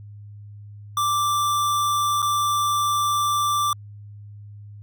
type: tone with dropouts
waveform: square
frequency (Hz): 1174.7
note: D6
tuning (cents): 0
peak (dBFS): -20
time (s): 0.97-3.73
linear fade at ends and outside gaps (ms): 2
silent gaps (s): 2.22-2.226
effects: added 103 Hz sine -38 dBFS peak until 4.82 s